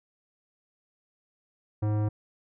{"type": "tone with tanh clipping", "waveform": "sine", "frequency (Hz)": 105.9, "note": "G#2", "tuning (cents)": 34, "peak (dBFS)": -26, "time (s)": [1.82, 2.09], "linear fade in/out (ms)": 10, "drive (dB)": 17, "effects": []}